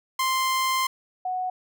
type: tone pair in turn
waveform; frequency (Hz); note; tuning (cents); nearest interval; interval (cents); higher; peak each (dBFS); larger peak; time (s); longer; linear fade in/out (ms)
sawtooth / sine; 1046.5 / 738.1; C6 / F#5; 0 / -4; tritone; 604; first; -18 / -25; first; 0.19-0.87 / 1.25-1.5; first; 5
effects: none